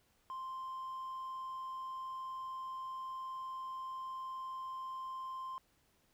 triangle tone, 1046.5 Hz, C6, in tune, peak -38 dBFS, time 0.3-5.58 s, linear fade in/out 0 ms, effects tanh soft clip ceiling -35 dBFS + pink hiss -73 dBFS RMS until 6.13 s

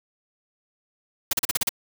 white noise bursts, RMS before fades -22 dBFS, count 7, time 1.31-1.692 s, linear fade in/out 5 ms, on 22 ms, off 38 ms, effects none

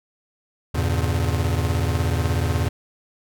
square chord, E diminished seventh, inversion none, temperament just, 82.41 / 98.89 / 118.67 / 142.4 Hz, E2 / G2 / Bb2 / Db3, 0 / +16 / +31 / +47 cents, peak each -23 / -27 / -27 / -29 dBFS, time 0.74-2.69 s, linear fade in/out 10 ms, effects none

